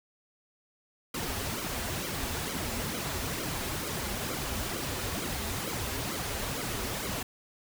pink noise with flanger, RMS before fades -34 dBFS, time 1.14-7.23 s, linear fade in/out 5 ms, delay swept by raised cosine 1.1 to 6.8 ms, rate 2.2 Hz, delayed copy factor -0.8, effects none

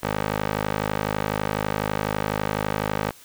15% pulse tone with band-pass filter, 52 Hz, G#1, 3 cents sharp, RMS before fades -26 dBFS, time 0.03-3.11 s, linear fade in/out 5 ms, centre 1000 Hz, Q 0.56, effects white hiss -49 dBFS RMS until 3.24 s

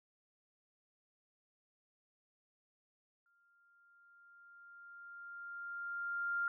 sine tone with exponential growth, 1396.9 Hz, F6, in tune, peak -32 dBFS, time 3.26-6.48 s, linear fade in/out 1 ms, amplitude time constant 700 ms, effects none

